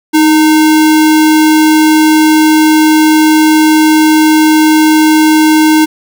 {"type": "tone with sample-and-hold", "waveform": "sine", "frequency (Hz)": 312.2, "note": "D#4", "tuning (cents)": 6, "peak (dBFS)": -3, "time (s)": [0.13, 5.86], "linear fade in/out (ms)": 20, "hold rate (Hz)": 1225, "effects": []}